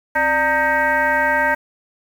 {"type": "tone with frequency modulation", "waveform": "sine", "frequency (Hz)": 1244.5, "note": "D#6", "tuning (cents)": 0, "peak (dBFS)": -14, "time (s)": [0.15, 1.55], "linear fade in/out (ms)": 10, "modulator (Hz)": 326, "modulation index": 2.2, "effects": ["7-bit"]}